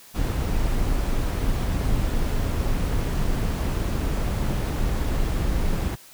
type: noise with amplitude modulation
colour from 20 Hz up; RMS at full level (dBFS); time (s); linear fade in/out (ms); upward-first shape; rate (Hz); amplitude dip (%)
brown; -22; 0.14-5.96; 20; sine; 229; 25
effects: white hiss -48 dBFS RMS until 6.13 s